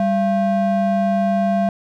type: ring-modulated tone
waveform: triangle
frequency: 440 Hz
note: A4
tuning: in tune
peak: -10 dBFS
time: 0-1.69 s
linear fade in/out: 2 ms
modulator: 243 Hz
effects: none